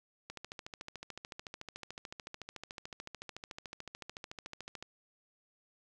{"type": "click train", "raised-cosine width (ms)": 0.2, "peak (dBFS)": -26, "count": 63, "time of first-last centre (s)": [0.3, 4.826], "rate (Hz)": 13.7, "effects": []}